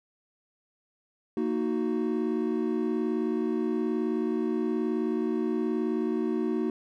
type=chord; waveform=triangle; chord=D# minor; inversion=second; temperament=equal with one note detuned; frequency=231.1 / 311.1 / 370 Hz; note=A#3 / D#4 / F#4; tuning=-15 / 0 / 0 cents; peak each=-28 dBFS; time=1.37-6.7 s; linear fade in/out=2 ms; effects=none